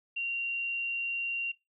sine tone, 2761 Hz, F7, 20 cents flat, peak -30 dBFS, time 0.16-1.52 s, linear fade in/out 10 ms, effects noise-tail reverb RT60 0.2 s tail -19 dB re dry

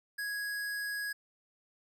square tone, 1662 Hz, G#6, 1 cent sharp, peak -35 dBFS, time 0.18-1.13 s, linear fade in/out 10 ms, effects none

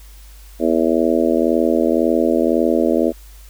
harmonic tone, 81.9 Hz, E2, 11 cents flat, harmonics 3 / 4 / 5 / 6 / 7 / 8, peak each -19 / -18 / -21 / -22 / -21 / -23 dBFS, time 0.59-3.13 s, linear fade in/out 50 ms, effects added 50 Hz sine -38 dBFS peak until 3.49 s + white hiss -48 dBFS RMS until 3.49 s

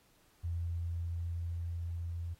sine tone with level ramp, 85 Hz, F2, 46 cents flat, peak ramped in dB -33 to -36 dBFS, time 0.43-2.35 s, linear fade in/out 20 ms, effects pink hiss -68 dBFS RMS until 2.39 s + AAC 48 kbps

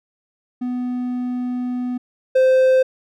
triangle tone pair in turn, 248.3 / 519.5 Hz, B3 / C5, +9 / -12 cents, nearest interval octave + minor second, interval 1279 cents, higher second, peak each -19 / -9 dBFS, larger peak second, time 0.61-1.98 / 2.35-2.83 s, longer first, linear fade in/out 10 ms, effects none

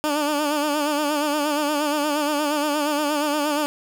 15% pulse tone with vibrato, 296 Hz, D4, 14 cents sharp, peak -14 dBFS, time 0.04-3.66 s, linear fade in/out 0 ms, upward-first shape sine, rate 8.5 Hz, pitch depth 63 cents each way, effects none

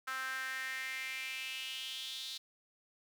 sawtooth tone with high-pass filter sweep, 262.2 Hz, C4, 4 cents sharp, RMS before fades -41 dBFS, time 0.07-2.38 s, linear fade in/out 10 ms, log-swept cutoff 1400 to 3900 Hz, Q 5, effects none

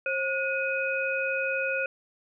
sine tone cluster, 536 / 1448 / 2508 Hz, C5 / F#6 / D#7, +42 / -38 / +13 cents, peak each -30 dBFS, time 0.06-1.86 s, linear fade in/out 2 ms, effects none

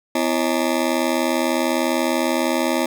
20% pulse ring-modulated tone, 293.7 Hz, D4, in tune, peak -10 dBFS, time 0.15-2.86 s, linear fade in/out 5 ms, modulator 40 Hz, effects none

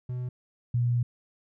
triangle / sine tone pair in turn, 124.8 / 120.69 Hz, B2 / B2, +19 / -39 cents, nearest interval minor second, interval 58 cents, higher first, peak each -28 / -22 dBFS, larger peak second, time 0.09-0.29 / 0.74-1.03 s, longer second, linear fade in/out 5 ms, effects none

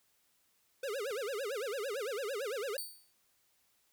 square tone with vibrato, 475.4 Hz, A#4, 34 cents sharp, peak -36 dBFS, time 0.83-2.77 s, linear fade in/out 5 ms, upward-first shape sine, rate 8.9 Hz, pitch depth 300 cents each way
clicks, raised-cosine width 0.3 ms, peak -37 / -41 dBFS, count 2, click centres 1.109 / 1.939 s
5% pulse tone with exponential decay, 4546 Hz, C#8, 43 cents sharp, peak -28 dBFS, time 2.78-3.13 s, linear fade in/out 0 ms, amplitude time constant 75 ms
effects white hiss -73 dBFS RMS until 3.92 s

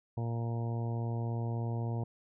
harmonic tone, 116.5 Hz, A#2, 1 cent flat, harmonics 1 / 2 / 3 / 4 / 5 / 6 / 7 / 8, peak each -32 / -42 / -45 / -46 / -50 / -48 / -51 / -50 dBFS, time 0.17-2.04 s, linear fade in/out 5 ms, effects none

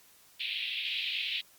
pink band-pass noise, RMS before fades -34 dBFS, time 0.4-1.41 s, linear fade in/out 5 ms, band 2400 to 3800 Hz, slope 48 dB/octave, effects white hiss -60 dBFS RMS until 1.58 s + Opus 48 kbps

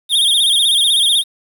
square tone with vibrato, 3457 Hz, A7, 31 cents flat, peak -11 dBFS, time 0.09-1.24 s, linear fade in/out 50 ms, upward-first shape sine, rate 16 Hz, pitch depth 140 cents each way, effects 7-bit

